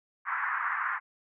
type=band-pass noise; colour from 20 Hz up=pink; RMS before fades=-31 dBFS; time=0.25-1 s; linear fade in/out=50 ms; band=1000 to 1900 Hz; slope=48 dB/octave; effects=none